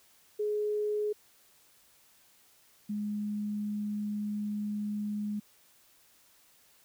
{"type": "tone pair in turn", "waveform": "sine", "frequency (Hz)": [420.1, 208.4], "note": ["G#4", "G#3"], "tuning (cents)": [20, 6], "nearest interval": "octave", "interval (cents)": 1214, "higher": "first", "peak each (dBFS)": [-28, -31], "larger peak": "first", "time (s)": [[0.39, 1.13], [2.89, 5.4]], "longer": "second", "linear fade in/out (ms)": 10, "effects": ["white hiss -63 dBFS RMS until 6.84 s"]}